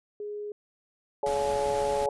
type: tone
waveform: sine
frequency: 415.7 Hz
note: G#4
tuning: 2 cents sharp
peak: -33 dBFS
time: 0.2-0.52 s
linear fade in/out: 2 ms
type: harmonic tone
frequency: 141.3 Hz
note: C#3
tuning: 34 cents sharp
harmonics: 3 / 4 / 5 / 6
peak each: -30 / -28 / -37 / -30 dBFS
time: 1.23-2.09 s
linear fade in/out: 2 ms
type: noise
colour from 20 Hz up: pink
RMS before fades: -39 dBFS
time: 1.26-2.06 s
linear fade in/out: 2 ms
effects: resampled to 24000 Hz